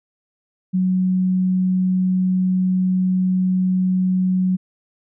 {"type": "tone", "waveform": "sine", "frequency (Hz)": 185, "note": "F#3", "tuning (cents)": 0, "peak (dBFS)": -15, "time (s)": [0.73, 4.57], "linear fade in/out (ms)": 20, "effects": []}